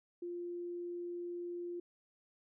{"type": "tone", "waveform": "sine", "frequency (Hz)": 349.2, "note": "F4", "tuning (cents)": 0, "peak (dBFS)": -39, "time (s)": [0.22, 1.8], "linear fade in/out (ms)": 5, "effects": []}